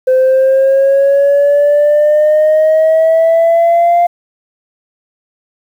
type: exponential sweep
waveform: sine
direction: up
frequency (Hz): 514 to 698.5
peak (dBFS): -4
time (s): 0.07-4.07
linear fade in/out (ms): 10
effects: tanh soft clip ceiling -4 dBFS + 7-bit